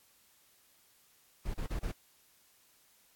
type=noise bursts; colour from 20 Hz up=brown; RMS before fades=-35 dBFS; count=4; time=1.45-1.92 s; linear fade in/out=10 ms; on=92 ms; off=34 ms; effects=white hiss -66 dBFS RMS until 3.15 s + AAC 64 kbps